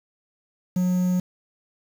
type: tone with quantisation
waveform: triangle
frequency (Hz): 181.3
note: F#3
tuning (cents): -35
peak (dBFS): -17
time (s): 0.76-1.2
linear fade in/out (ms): 5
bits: 7
effects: none